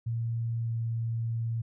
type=tone with pitch glide; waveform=sine; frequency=115.6 to 114.8 Hz; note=A#2 to A#2; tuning=-14 to -26 cents; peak=-28 dBFS; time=0.06-1.62 s; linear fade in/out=10 ms; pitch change=-12 cents; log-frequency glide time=0.64-0.7 s; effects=none